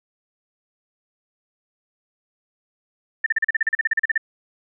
sine tone bursts, 1792 Hz, A6, 31 cents sharp, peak -15 dBFS, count 16, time 3.24-4.178 s, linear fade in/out 5 ms, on 23 ms, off 38 ms, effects none

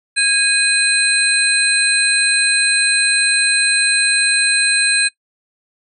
sine tone cluster, 1640 / 2495 / 4081 / 8480 Hz, G#6 / D#7 / C8 / C9, -22 / +4 / -44 / +22 cents, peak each -18 dBFS, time 0.16-5.09 s, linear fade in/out 20 ms, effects noise-tail reverb RT60 0.1 s tail -20 dB re dry

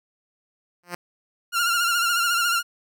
5% pulse tone with exponential growth, 175.8 Hz, F3, 12 cents sharp, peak -15 dBFS, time 0.83-0.95 s, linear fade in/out 5 ms, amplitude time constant 25 ms
sawtooth tone with vibrato, 1396 Hz, F6, 1 cent flat, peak -16 dBFS, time 1.52-2.63 s, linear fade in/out 50 ms, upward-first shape sine, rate 14 Hz, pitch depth 50 cents each way
effects none

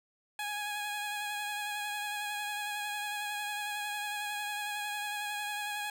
15% pulse tone with vibrato, 830.6 Hz, G#5, in tune, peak -28 dBFS, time 0.39-5.9 s, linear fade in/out 2 ms, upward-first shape sine, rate 11 Hz, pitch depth 22 cents each way, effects none

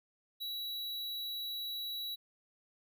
square tone, 3912 Hz, B7, 17 cents flat, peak -38 dBFS, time 0.4-2.16 s, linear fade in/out 20 ms, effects none

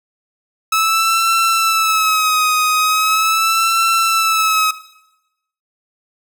sawtooth tone with vibrato, 1296 Hz, E6, 30 cents flat, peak -9 dBFS, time 0.72-4.71 s, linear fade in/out 5 ms, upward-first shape sine, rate 0.4 Hz, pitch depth 60 cents each way, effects noise-tail reverb RT60 0.9 s tail -17 dB re dry

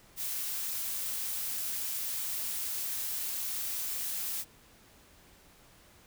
blue noise, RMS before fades -35 dBFS, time 0.16-4.45 s, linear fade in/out 50 ms, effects pink hiss -59 dBFS RMS until 6.06 s

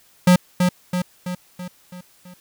square tone with echo, 180 Hz, F#3, 47 cents flat, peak -10 dBFS, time 0.27-0.36 s, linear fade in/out 5 ms, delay 330 ms, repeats 6, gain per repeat -5 dB, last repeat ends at 2.34 s, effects white hiss -55 dBFS RMS until 2.4 s

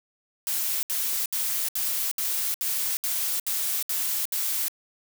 blue noise bursts, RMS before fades -27 dBFS, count 10, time 0.47-4.682 s, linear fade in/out 0 ms, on 360 ms, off 68 ms, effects none

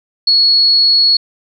sine tone, 4356 Hz, C#8, 31 cents flat, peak -7 dBFS, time 0.27-1.17 s, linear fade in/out 5 ms, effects none

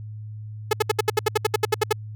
sawtooth tone bursts, 428.5 Hz, A4, 46 cents flat, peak -12 dBFS, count 14, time 0.71-1.928 s, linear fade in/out 5 ms, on 22 ms, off 70 ms, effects added 107 Hz sine -33 dBFS peak until 2.15 s

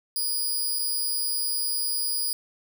10% pulse tone with dropouts, 4910 Hz, D#8, 24 cents flat, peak -18 dBFS, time 0.16-2.33 s, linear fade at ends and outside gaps 1 ms, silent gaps 0.788-0.792 s, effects 10-bit

